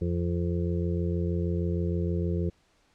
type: harmonic tone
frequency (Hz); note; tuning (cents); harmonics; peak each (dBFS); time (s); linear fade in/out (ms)
86.4; F2; -18; 1 / 2 / 4 / 5 / 6; -28 / -30 / -34 / -36 / -41; 0.01-2.5; 10
effects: pink hiss -66 dBFS RMS until 2.94 s + low-pass 7000 Hz 12 dB/octave